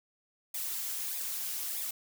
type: noise with flanger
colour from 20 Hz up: blue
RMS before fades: -36 dBFS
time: 0.54-1.91 s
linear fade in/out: 5 ms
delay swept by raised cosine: 0.67 to 5.47 ms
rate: 1.6 Hz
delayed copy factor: -0.7
effects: none